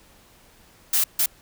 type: noise bursts at uneven times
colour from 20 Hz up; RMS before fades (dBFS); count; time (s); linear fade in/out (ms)
blue; -20; 2; 0.93-1.04 / 1.19-1.26; 5
effects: pink hiss -54 dBFS RMS until 1.41 s